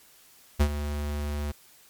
square tone with ADSR envelope, 73.42 Hz, D2, in tune, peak -17 dBFS, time 0.59-1.52 s, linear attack 20 ms, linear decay 70 ms, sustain -12 dB, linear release 11 ms, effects white hiss -56 dBFS RMS until 1.89 s + MP3 96 kbps

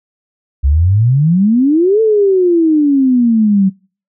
sine exponential two-way sweep, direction up then down, 65 to 450 to 187.7 Hz, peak -7 dBFS, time 0.63-3.7 s, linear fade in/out 20 ms, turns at 2.01 s, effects noise-tail reverb RT60 0.4 s tail -26 dB re dry

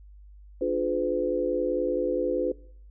sine chord, D diminished seventh, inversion none, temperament just, 293.7 / 352.4 / 422.9 / 507.5 Hz, D4 / F4 / Ab4 / Cb5, 0 / +16 / +31 / +47 cents, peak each -31 / -29 / -31 / -27 dBFS, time 0.61-2.52 s, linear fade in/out 5 ms, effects noise-tail reverb RT60 0.6 s tail -21 dB re dry + added 50 Hz sine -46 dBFS peak until 2.9 s

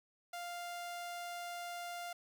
sawtooth tone, 698.5 Hz, F5, in tune, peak -38 dBFS, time 0.33-2.13 s, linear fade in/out 5 ms, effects 11-bit

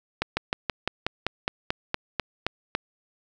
slowing click train, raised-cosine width 0.3 ms, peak -8 dBFS, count 13, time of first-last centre 0.22-2.75 s, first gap 150 ms, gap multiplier 1.06, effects none

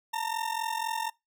40% pulse ring-modulated tone, 911 Hz, A#5, 40 cents flat, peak -26 dBFS, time 0.13-1.1 s, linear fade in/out 10 ms, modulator 22 Hz, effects noise-tail reverb RT60 0.2 s tail -22 dB re dry

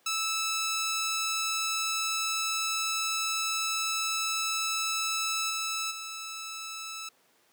10% pulse tone with level steps, 1312 Hz, E6, 9 cents flat, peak -20 / -22 / -29 dBFS, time 0.06-7.09 s, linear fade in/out 5 ms, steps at 5.49 / 5.9 s, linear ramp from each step 20 ms, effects pink hiss -65 dBFS RMS until 7.52 s + high-pass 300 Hz 12 dB/octave

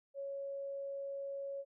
sine tone, 554.4 Hz, C#5, in tune, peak -39 dBFS, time 0.14-1.65 s, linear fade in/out 50 ms, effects none

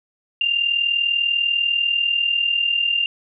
sine tone with amplitude modulation, 2794 Hz, F7, in tune, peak -14 dBFS, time 0.41-3.06 s, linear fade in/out 2 ms, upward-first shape sine, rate 40.1 Hz, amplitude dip 65%, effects none

